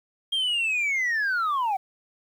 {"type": "linear sweep", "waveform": "sine", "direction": "down", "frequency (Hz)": [3232, 740], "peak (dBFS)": -20, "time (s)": [0.32, 1.77], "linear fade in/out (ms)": 10, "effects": ["tanh soft clip ceiling -21 dBFS", "9-bit"]}